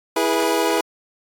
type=chord; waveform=25% pulse; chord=E major; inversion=none; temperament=equal with one note detuned; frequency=329.6 / 415.3 / 487.4 Hz; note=E4 / G#4 / B4; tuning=0 / 0 / -23 cents; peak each=-18 dBFS; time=0.16-0.81 s; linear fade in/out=5 ms; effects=AAC 64 kbps